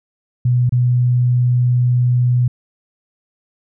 sine tone with dropouts, 123.47 Hz, B2, in tune, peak -11 dBFS, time 0.45-2.48 s, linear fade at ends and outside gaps 5 ms, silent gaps 0.694-0.722 s, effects none

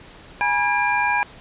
sine tone cluster, 830 / 969 / 1634 / 2386 Hz, G#5 / B5 / G#6 / D7, -1 / -33 / -29 / +27 cents, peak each -23 dBFS, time 0.41-1.23 s, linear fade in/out 0 ms, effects pink hiss -44 dBFS RMS until 1.4 s + resampled to 8000 Hz

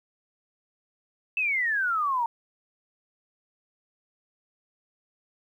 sine exponential sweep, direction down, 2664 to 908 Hz, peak -23 dBFS, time 1.37-2.26 s, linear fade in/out 2 ms, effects 10-bit

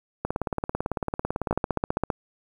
two click trains, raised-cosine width 1 ms, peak -12 / -9 dBFS, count 24 / 10, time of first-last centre 0.25-1.528 / 1.51-2.102 s, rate 18 / 15.2 Hz, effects 8-bit

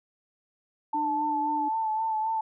sine tone with vibrato, 880 Hz, A5, in tune, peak -25 dBFS, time 0.93-2.41 s, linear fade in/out 5 ms, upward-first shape sine, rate 3.8 Hz, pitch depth 32 cents each way
sine tone, 300.2 Hz, D4, 38 cents sharp, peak -32 dBFS, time 0.94-1.69 s, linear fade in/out 10 ms
effects none

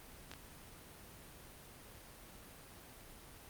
clicks, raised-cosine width 0.2 ms, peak -29 dBFS, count 2, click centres 0.315 / 0.337 s, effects pink hiss -55 dBFS RMS until 3.49 s + Opus 32 kbps

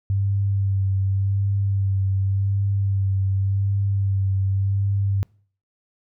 sine tone with vibrato, 98 Hz, G2, in tune, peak -18 dBFS, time 0.1-5.23 s, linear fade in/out 0 ms, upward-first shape sine, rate 0.88 Hz, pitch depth 25 cents each way, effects noise-tail reverb RT60 0.5 s tail -26 dB re dry

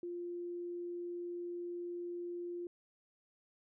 sine tone, 349.2 Hz, F4, in tune, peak -39 dBFS, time 0.03-2.67 s, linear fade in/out 2 ms, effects none

